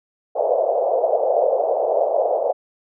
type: band-pass noise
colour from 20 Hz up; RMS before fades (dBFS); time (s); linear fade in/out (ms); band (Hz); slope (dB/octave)
white; -19; 0.35-2.53; 20; 490 to 680; 48
effects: none